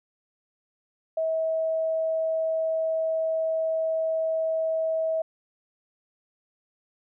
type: tone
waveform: sine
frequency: 644 Hz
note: E5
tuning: 41 cents flat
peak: -23 dBFS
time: 1.17-5.22 s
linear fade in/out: 5 ms
effects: none